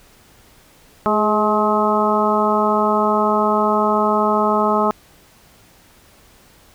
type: harmonic tone with a mistuned harmonic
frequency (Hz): 212.7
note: G#3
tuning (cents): +42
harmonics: 1 / 2 / 3 / 4 / 5 / 6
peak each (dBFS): -21 / -21 / -21 / -21 / -21 / -21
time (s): 1.06-4.91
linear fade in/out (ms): 0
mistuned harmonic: 2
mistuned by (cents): -31
effects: pink hiss -50 dBFS RMS until 6.74 s